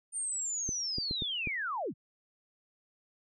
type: linear sweep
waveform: sine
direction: down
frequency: 9030 to 90.4 Hz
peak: -32 dBFS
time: 0.12-1.94 s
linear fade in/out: 50 ms
type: clicks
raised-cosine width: 3 ms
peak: -24 dBFS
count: 5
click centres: 0.691 / 0.984 / 1.111 / 1.222 / 1.473 s
effects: none